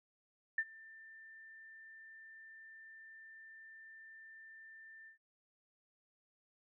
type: tone with ADSR envelope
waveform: sine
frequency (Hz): 1786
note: A6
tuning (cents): +25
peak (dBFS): -29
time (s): 0.58-5.18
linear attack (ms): 4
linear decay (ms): 52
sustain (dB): -24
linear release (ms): 110
effects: none